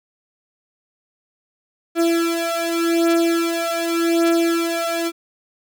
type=beating tone pair; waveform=35% pulse; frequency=334.8 / 335.66 Hz; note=E4 / E4; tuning=+27 / +31 cents; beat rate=0.86 Hz; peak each=-18 dBFS; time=1.95-5.12 s; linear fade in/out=50 ms; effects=none